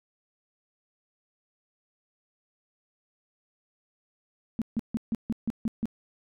sine tone bursts, 225.9 Hz, A3, 46 cents sharp, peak -24 dBFS, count 8, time 4.59-5.856 s, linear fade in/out 0 ms, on 27 ms, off 150 ms, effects none

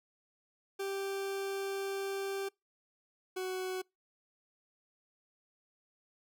40% pulse tone pair in turn, 392 / 372 Hz, G4 / F#4, 0 / +9 cents, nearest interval minor second, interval 91 cents, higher first, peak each -34 / -34 dBFS, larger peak neither, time 0.79-2.49 / 3.36-3.82 s, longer first, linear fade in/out 10 ms, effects noise-tail reverb RT60 0.2 s tail -26 dB re dry

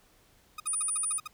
sawtooth tone bursts, 1244.5 Hz, D#6, in tune, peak -32 dBFS, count 10, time 0.58-1.276 s, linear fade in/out 5 ms, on 21 ms, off 54 ms
sine tone, 9397 Hz, D9, in tune, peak -28 dBFS, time 0.67-1.18 s, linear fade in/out 0 ms
effects pink hiss -63 dBFS RMS until 1.33 s

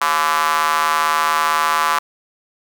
square tone with high-pass filter, 77.78 Hz, D#2, in tune, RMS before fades -17 dBFS, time 0.01-1.99 s, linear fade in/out 5 ms, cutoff 1100 Hz, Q 4.3, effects none

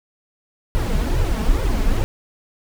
brown noise with flanger, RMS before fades -18 dBFS, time 0.75-2.04 s, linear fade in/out 0 ms, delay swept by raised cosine 2 to 4.7 ms, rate 2.3 Hz, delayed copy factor +0.7, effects none

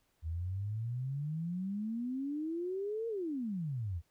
sine exponential two-way sweep, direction up then down, 77.78 to 466.2 to 77.78 Hz, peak -34 dBFS, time 0.22-4.02 s, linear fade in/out 50 ms, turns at 3.08 s, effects pink hiss -75 dBFS RMS until 4.1 s

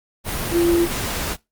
sine tone in noise, 342.2 Hz, F4, 35 cents flat, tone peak -14 dBFS, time 0.51-0.88 s, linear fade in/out 50 ms, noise pink, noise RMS -25 dBFS, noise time 0.24-1.37 s, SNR +8 dB, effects noise-tail reverb RT60 0.2 s tail -21 dB re dry + Opus 32 kbps

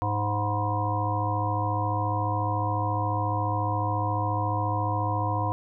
harmonic tone with a mistuned harmonic, 103.83 Hz, G#2, in tune, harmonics 1 / 3 / 5 / 7 / 9 / 10, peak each -27 / -35 / -36 / -32 / -30 / -33 dBFS, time 0.02-5.52 s, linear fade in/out 0 ms, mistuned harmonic 9, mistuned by +54 cents, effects none

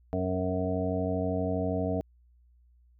harmonic tone with a mistuned harmonic, 92.5 Hz, F#2, in tune, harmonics 1 / 2 / 3 / 5 / 6 / 7 / 8, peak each -33 / -34 / -33 / -34 / -43 / -33 / -41 dBFS, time 0.13-2.01 s, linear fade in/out 0 ms, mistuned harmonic 6, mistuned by -20 cents, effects added 60 Hz sine -58 dBFS peak until 2.99 s

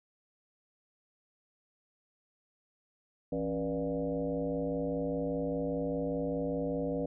sine tone with frequency modulation, 379.3 Hz, F#4, 43 cents sharp, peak -30 dBFS, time 3.32-7.06 s, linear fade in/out 5 ms, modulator 105 Hz, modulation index 2.2, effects none

